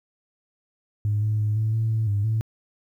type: tone with pitch steps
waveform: sine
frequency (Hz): 104.6 / 107.3 / 106.1 / 109.5 / 111.8 / 110.8 / 101.8 / 110.7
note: G#2 / A2 / G#2 / A2 / A2 / A2 / G#2 / A2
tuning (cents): +13 / -43 / +38 / -8 / +28 / +13 / -34 / +11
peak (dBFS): -19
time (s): 1.05-2.41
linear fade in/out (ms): 0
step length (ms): 170
effects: tanh soft clip ceiling -16 dBFS + 10-bit